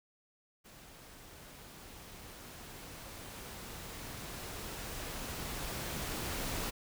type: noise with level ramp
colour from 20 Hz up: pink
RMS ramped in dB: -55 to -37 dBFS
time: 0.64-6.71 s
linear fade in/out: 20 ms
effects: none